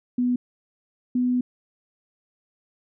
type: tone pair in turn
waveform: sine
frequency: 246.9 / 248.6 Hz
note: B3 / B3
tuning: 0 / +12 cents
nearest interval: unison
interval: 12 cents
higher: second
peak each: -19 dBFS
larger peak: neither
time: 0.18-0.36 / 1.15-1.41 s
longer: second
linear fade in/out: 5 ms
effects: none